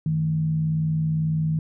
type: tone with frequency modulation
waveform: sine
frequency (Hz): 157.3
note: D#3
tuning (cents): +19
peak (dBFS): -20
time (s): 0.06-1.59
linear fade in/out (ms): 2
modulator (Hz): 62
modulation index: 0.3
effects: none